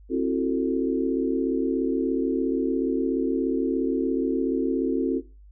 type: chord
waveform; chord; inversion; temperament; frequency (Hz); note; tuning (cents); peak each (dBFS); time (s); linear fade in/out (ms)
sine; F# half-diminished seventh; second; just; 266.4 / 333 / 370 / 444; C4 / E4 / F#4 / A4; +31 / +18 / 0 / +16; -25 / -28 / -27 / -28; 0.09-5.22; 50
effects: noise-tail reverb RT60 0.3 s tail -19 dB re dry + added 50 Hz sine -46 dBFS peak until 5.51 s